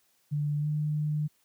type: tone with pitch glide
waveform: sine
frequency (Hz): 147.4 to 150.85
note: D3 to D3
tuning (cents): +7 to +47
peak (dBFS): -26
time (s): 0.31-1.28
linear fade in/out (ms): 20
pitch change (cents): +40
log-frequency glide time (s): 0.59-0.68
effects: white hiss -69 dBFS RMS until 1.44 s + high-pass 60 Hz 12 dB/octave